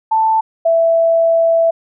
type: tone pair in turn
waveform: sine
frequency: 884 / 662.3 Hz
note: A5 / E5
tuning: +8 / +8 cents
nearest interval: perfect fourth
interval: 500 cents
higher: first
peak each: -10 / -9 dBFS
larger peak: second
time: 0.11-0.41 / 0.65-1.71 s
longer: second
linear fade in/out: 10 ms
effects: none